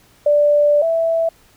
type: tone pair in turn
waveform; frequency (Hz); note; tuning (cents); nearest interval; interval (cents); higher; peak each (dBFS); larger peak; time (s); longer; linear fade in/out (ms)
sine; 587.3 / 659.2; D5 / E5; 0 / 0; major second; 200; second; -10 / -14; first; 0.26-0.82 / 0.82-1.29; first; 5
effects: pink hiss -52 dBFS RMS until 1.56 s